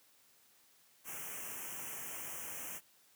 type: band-stop noise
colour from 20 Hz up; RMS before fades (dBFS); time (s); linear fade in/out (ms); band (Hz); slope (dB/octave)
white; -44; 1.04-2.81; 50; 3100 to 5700; 96
effects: white hiss -67 dBFS RMS until 3.15 s + high-pass 100 Hz 12 dB/octave